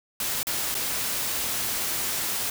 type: noise with dropouts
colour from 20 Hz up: white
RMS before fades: -28 dBFS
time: 0.2-2.5 s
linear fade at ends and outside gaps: 2 ms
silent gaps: 0.431-0.469 / 0.744-0.75 s
effects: none